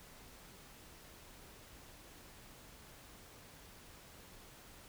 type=silence; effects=pink hiss -57 dBFS RMS until 4.88 s